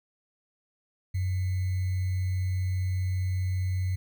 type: tone with sample-and-hold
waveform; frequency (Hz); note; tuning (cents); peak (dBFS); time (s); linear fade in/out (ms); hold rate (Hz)
sine; 92.5; F#2; 0; -25; 1.14-3.96; 10; 2100
effects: none